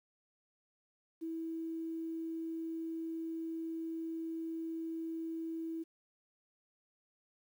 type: tone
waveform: sine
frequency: 326.6 Hz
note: E4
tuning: 16 cents flat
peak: -37 dBFS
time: 1.21-5.84 s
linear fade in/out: 20 ms
effects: 11-bit